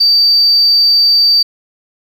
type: tone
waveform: sine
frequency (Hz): 4634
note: D8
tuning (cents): -24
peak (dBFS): -5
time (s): 0-1.43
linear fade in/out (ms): 10
effects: tanh soft clip ceiling -2 dBFS + 7-bit